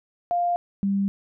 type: tone pair in turn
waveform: sine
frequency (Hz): 700 / 197.74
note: F5 / G3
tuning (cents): +4 / +15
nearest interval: octave + minor seventh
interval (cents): 2189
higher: first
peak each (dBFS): -20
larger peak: neither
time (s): 0.31-0.56 / 0.83-1.08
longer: neither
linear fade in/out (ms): 0
effects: none